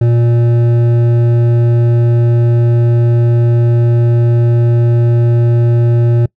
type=tone with hard clipping; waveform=triangle; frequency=118.4 Hz; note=A#2; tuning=27 cents sharp; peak=-9 dBFS; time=0.01-6.26 s; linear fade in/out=5 ms; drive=13 dB; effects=noise-tail reverb RT60 0.1 s tail -24 dB re dry